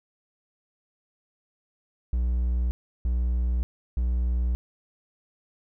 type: tone bursts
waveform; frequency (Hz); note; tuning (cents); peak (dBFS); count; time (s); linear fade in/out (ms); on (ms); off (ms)
triangle; 60.7; B1; -29; -20; 3; 2.13-4.55; 0; 580; 340
effects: none